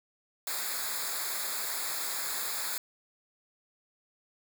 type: noise with comb filter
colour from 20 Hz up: white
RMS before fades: -34 dBFS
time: 0.47-2.78 s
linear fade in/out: 2 ms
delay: 0.34 ms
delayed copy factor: -0.9
effects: none